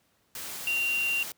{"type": "tone in noise", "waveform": "sine", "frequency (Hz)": 2765, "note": "F7", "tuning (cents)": -18, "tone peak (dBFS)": -25, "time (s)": [0.67, 1.23], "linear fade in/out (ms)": 2, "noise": "white", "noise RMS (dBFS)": -38, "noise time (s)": [0.35, 1.32], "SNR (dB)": 10, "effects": ["pink hiss -69 dBFS RMS until 1.37 s", "high-pass 80 Hz 12 dB/octave"]}